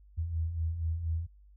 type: beating tone pair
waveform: sine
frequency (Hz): 78.5 / 82.7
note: D#2 / E2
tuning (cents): +16 / +6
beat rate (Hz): 4.2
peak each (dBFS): -38 / -30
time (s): 0.17-1.27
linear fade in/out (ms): 20
effects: added 50 Hz sine -54 dBFS peak until 1.56 s